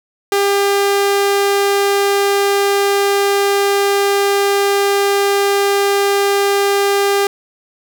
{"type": "tone", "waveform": "sawtooth", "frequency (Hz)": 400, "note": "G4", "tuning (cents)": 35, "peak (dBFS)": -8, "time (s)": [0.32, 7.27], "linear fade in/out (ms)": 2, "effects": ["8-bit"]}